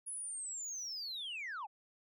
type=linear sweep; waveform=sine; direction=down; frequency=10480 to 746 Hz; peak=-38 dBFS; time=0.06-1.67 s; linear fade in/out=20 ms; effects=tanh soft clip ceiling -38 dBFS